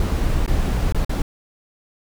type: noise with dropouts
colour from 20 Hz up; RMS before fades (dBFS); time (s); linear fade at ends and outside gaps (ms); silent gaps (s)
brown; -19; 0-1.22; 2; 0.463-0.477 / 0.924-0.946 / 1.048-1.094
effects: none